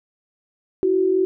sine tone pair together, 332.4 / 376.5 Hz, E4 / F#4, +15 / +30 cents, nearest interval major second, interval 215 cents, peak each -23 / -16 dBFS, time 0.83-1.25 s, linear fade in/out 0 ms, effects none

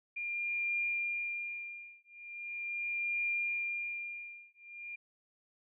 sine tone with tremolo, 2401 Hz, D7, 38 cents sharp, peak -30 dBFS, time 0.16-4.96 s, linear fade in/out 10 ms, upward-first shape triangle, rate 0.4 Hz, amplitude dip 100%, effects none

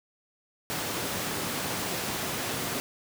pink high-pass noise, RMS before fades -32 dBFS, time 0.7-2.8 s, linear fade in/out 0 ms, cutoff 140 Hz, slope 12 dB/octave, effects none

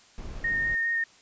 brown noise, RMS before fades -38 dBFS, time 0.18-0.75 s, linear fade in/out 0 ms
sine tone with vibrato, 1843 Hz, A#6, 20 cents flat, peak -24 dBFS, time 0.44-1.04 s, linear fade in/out 5 ms, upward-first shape square, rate 4.9 Hz, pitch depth 10 cents each way
effects white hiss -56 dBFS RMS until 1.21 s + resampled to 16000 Hz

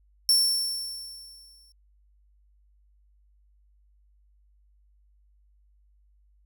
sawtooth tone with exponential decay, 5430 Hz, F8, 50 cents flat, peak -14 dBFS, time 0.29-1.72 s, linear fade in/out 1 ms, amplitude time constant 310 ms, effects added 50 Hz sine -59 dBFS peak until 6.45 s

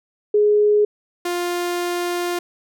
sine / sawtooth tone pair in turn, 417.7 / 351.2 Hz, G#4 / F4, +10 / +10 cents, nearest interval minor third, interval 300 cents, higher first, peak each -12 / -17 dBFS, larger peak first, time 0.34-0.85 / 1.25-2.39 s, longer second, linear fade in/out 5 ms, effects none

